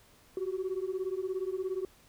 sine beating tone pair, 367.6 / 384.6 Hz, F#4 / G4, -11 / -33 cents, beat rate 17 Hz, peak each -33 / -33 dBFS, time 0.37-1.85 s, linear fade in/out 2 ms, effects tanh soft clip ceiling -27 dBFS + pink hiss -61 dBFS RMS until 2.08 s

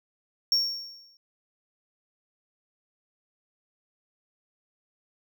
triangle tone with exponential decay, 5510 Hz, F8, 24 cents flat, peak -17 dBFS, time 0.52-1.17 s, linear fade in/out 1 ms, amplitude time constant 140 ms, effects none

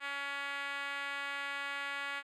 5% pulse tone with band-pass filter, 281.1 Hz, C#4, 24 cents sharp, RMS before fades -39 dBFS, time 0-2.23 s, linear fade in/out 50 ms, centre 1700 Hz, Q 1.3, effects none

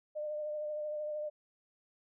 sine tone with vibrato, 603 Hz, D5, 46 cents sharp, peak -35 dBFS, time 0.15-1.3 s, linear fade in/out 20 ms, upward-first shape triangle, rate 13 Hz, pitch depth 26 cents each way, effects none

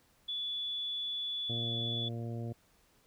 sine tone, 3440 Hz, A7, 40 cents flat, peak -34 dBFS, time 0.28-2.09 s, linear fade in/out 10 ms
harmonic tone, 116.54 Hz, A#2, in tune, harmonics 1 / 2 / 3 / 4 / 5 / 6, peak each -37 / -43 / -47 / -49 / -51 / -53 dBFS, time 1.49-2.53 s, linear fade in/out 10 ms
effects pink hiss -68 dBFS RMS until 3.06 s

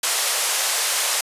white band-pass noise, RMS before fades -22 dBFS, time 0.03-1.21 s, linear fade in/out 5 ms, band 500 to 11000 Hz, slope 24 dB/octave, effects resampled to 32000 Hz

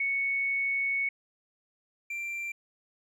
sine / triangle tone pair in turn, 2217 / 2360 Hz, C#7 / D7, 0 / +8 cents, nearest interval minor second, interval 108 cents, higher second, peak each -26 / -31 dBFS, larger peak first, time 0-1.09 / 2.1-2.52 s, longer first, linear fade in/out 5 ms, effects none

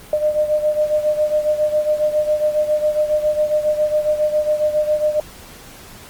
sine beating tone pair, 604 / 611.3 Hz, D5 / D#5, +48 / -31 cents, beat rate 7.3 Hz, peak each -16 / -21 dBFS, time 0.13-5.2 s, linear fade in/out 2 ms, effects pink hiss -40 dBFS RMS until 6.09 s + Opus 24 kbps

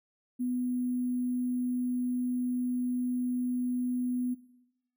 sine tone with sample-and-hold, 248.8 Hz, B3, 13 cents sharp, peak -28 dBFS, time 0.39-4.35 s, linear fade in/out 20 ms, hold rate 11025 Hz, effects noise-tail reverb RT60 0.9 s tail -18 dB re dry

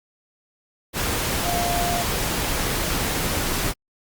sine tone in noise, 698.5 Hz, F5, in tune, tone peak -24 dBFS, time 1.43-2.05 s, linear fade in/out 50 ms, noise pink, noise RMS -24 dBFS, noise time 0.93-3.74 s, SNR -3 dB, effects Opus 48 kbps

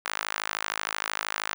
sawtooth tone with high-pass filter, 53 Hz, G#1, 36 cents sharp, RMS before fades -32 dBFS, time 0.05-1.54 s, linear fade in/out 0 ms, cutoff 1300 Hz, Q 1.4, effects none

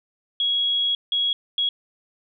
sine tone bursts at uneven times, 3322 Hz, G#7, in tune, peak -19 dBFS, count 3, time 0.4-0.95 / 1.12-1.33 / 1.58-1.69 s, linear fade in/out 2 ms, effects none

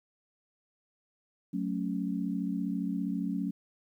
sine chord, F# minor, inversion none, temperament equal, 185 / 220 / 277.2 Hz, F#3 / A3 / C#4, 0 / 0 / 0 cents, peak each -33 / -35 / -34 dBFS, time 1.53-3.51 s, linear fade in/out 10 ms, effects 11-bit

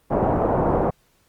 white low-pass noise, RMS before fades -20 dBFS, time 0.1-0.91 s, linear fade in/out 20 ms, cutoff 850 Hz, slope 24 dB/octave, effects pink hiss -62 dBFS RMS until 1.28 s + Opus 32 kbps

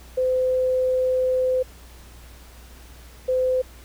sine tone pair in turn, 512 / 512 Hz, C5 / C5, -38 / -38 cents, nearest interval unison, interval 0 cents, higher neither, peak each -18 dBFS, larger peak neither, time 0.17-1.63 / 3.28-3.62 s, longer first, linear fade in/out 10 ms, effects added 60 Hz sine -44 dBFS peak until 3.84 s + pink hiss -49 dBFS RMS until 3.84 s

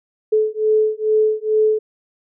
sine beating tone pair, 430.9 / 433.2 Hz, A4 / A4, -36 / -27 cents, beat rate 2.3 Hz, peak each -17 dBFS, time 0.32-1.79 s, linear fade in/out 10 ms, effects none

